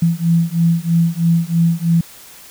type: beating tone pair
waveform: sine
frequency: 166.1 / 169.2 Hz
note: E3 / E3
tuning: +13 / +45 cents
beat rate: 3.1 Hz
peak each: -15 dBFS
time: 0.02-2.01 s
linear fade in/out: 5 ms
effects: white hiss -40 dBFS RMS until 2.5 s